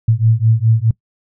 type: beating tone pair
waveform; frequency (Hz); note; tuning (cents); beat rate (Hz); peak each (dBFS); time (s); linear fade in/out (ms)
sine; 110 / 114.8; A2 / A#2; 0 / -26; 4.8; -13; 0.08-0.91; 5
effects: noise-tail reverb RT60 0.1 s tail -22 dB re dry